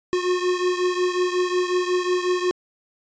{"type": "beating tone pair", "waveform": "square", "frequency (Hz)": [360, 365.5], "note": ["F#4", "F#4"], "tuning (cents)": [-47, -21], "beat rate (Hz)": 5.5, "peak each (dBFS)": [-22, -26], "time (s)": [0.13, 2.51], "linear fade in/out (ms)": 0, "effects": ["resampled to 16000 Hz"]}